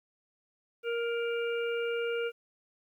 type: harmonic tone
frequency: 468.3 Hz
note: A#4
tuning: 8 cents sharp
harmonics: 1 / 3 / 5 / 6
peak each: -30 / -38 / -42 / -43 dBFS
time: 0.83-2.32 s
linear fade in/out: 50 ms
effects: 11-bit